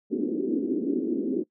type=band-pass noise; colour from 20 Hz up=white; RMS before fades=-27 dBFS; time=0.1-1.44 s; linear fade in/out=20 ms; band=230 to 380 Hz; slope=48 dB/octave; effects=noise-tail reverb RT60 0.1 s tail -22 dB re dry